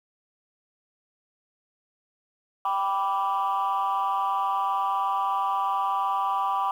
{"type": "chord", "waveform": "sine", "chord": "G major", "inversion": "none", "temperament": "equal with one note detuned", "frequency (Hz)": [784, 987.8, 1168.6], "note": ["G5", "B5", "D6"], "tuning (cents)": [0, 0, -9], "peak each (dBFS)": -26, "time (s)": [2.65, 6.71], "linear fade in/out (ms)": 2, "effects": ["tanh soft clip ceiling -18 dBFS", "9-bit"]}